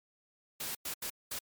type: noise bursts at uneven times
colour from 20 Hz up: white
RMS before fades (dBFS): -38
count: 4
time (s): 0.6-0.75 / 0.85-0.94 / 1.02-1.1 / 1.31-1.39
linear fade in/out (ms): 5
effects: MP3 96 kbps